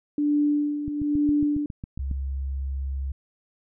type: tone with tremolo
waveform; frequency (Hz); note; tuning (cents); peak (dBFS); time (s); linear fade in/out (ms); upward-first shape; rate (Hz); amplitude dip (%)
sine; 293.7; D4; 0; -18; 0.18-1.66; 2; sine; 1.1; 65
type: click train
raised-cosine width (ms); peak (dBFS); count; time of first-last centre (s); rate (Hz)
5; -21; 10; 0.88-2.113; 7.3
type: tone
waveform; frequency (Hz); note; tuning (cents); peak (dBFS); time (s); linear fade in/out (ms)
sine; 67.7; C#2; -40; -26; 1.99-3.12; 5
effects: none